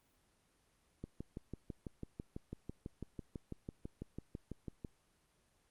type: click train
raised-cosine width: 3 ms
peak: -30 dBFS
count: 24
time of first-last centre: 1.04-4.848 s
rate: 6.04 Hz
effects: pink hiss -74 dBFS RMS until 5.7 s + Opus 24 kbps